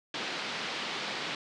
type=band-pass noise; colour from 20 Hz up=white; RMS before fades=-36 dBFS; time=0.14-1.35 s; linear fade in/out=2 ms; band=150 to 4200 Hz; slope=24 dB/octave; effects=resampled to 22050 Hz